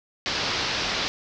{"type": "low-pass noise", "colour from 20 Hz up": "white", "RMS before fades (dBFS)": -27, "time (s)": [0.26, 1.08], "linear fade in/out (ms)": 0, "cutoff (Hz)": 5400, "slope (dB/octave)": 48, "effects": []}